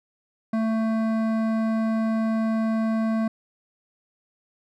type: tone with hard clipping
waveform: sine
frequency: 222.4 Hz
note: A3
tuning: 19 cents sharp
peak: -23 dBFS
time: 0.53-3.28 s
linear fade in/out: 5 ms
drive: 13 dB
effects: none